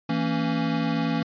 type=chord; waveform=square; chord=A# diminished; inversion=second; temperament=equal with one note detuned; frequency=164.81 / 228.3 / 277.2 Hz; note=E3 / A#3 / C#4; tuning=0 / -36 / 0 cents; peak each=-28 dBFS; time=0.09-1.23 s; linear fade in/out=5 ms; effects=resampled to 11025 Hz